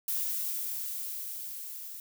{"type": "noise with level ramp", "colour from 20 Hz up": "violet", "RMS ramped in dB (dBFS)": [-31, -43], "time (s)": [0.08, 2], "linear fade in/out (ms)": 2, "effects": []}